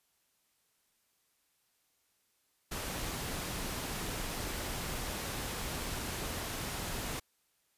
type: noise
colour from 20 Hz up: pink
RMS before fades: -38 dBFS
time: 2.71-7.2 s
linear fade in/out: 10 ms
effects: white hiss -75 dBFS RMS until 7.77 s + resampled to 32000 Hz